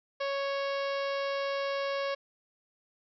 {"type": "harmonic tone with a mistuned harmonic", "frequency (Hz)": 554.4, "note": "C#5", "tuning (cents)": 0, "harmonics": [1, 2, 3, 4, 5, 6, 7, 8, 9, 10], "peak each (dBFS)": [-31, -37, -41, -43, -45, -47, -48, -49, -50, -51], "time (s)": [0.2, 2.15], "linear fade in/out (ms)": 10, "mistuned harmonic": 6, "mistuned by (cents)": -27, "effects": []}